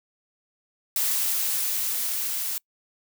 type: noise with level ramp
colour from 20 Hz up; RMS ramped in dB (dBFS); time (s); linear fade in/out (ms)
blue; -24 to -29; 0.96-2.58; 2
effects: noise-tail reverb RT60 0.1 s tail -26 dB re dry